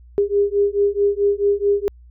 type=beating tone pair; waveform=sine; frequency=402.6 / 407.2 Hz; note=G4 / G#4; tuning=+46 / -34 cents; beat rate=4.6 Hz; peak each=-18 dBFS; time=0.18-1.88 s; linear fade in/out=0 ms; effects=added 60 Hz sine -42 dBFS peak until 2.1 s